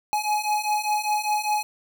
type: beating tone pair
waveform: square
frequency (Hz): 840 / 845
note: G#5 / G#5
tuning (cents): +19 / +30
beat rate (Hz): 5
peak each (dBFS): -27 / -25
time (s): 0.13-1.63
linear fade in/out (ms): 0
effects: none